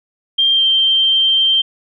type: tone with pitch glide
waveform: sine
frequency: 3184 to 3144 Hz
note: G7 to G7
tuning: +26 to +4 cents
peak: -10 dBFS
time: 0.38-1.62 s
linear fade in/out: 10 ms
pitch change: -22 cents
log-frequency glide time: 0.52-0.64 s
effects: none